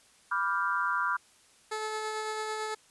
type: chord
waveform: sine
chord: G dominant seventh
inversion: first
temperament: equal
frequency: 987.8 / 1174.7 / 1396.9 / 1568 Hz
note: B5 / D6 / F6 / G6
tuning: 0 / 0 / 0 / 0 cents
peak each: -33 / -32 / -30 / -35 dBFS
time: 0.31-1.17 s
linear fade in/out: 10 ms
type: tone with tremolo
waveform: 15% pulse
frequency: 432.8 Hz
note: A4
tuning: 29 cents flat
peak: -25 dBFS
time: 1.71-2.75 s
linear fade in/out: 10 ms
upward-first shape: sine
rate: 9 Hz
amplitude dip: 25%
effects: white hiss -61 dBFS RMS until 2.9 s + resampled to 24000 Hz